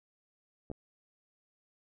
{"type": "clicks", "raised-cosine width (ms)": 2, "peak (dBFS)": -28, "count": 2, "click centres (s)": [0.701, 0.715], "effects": []}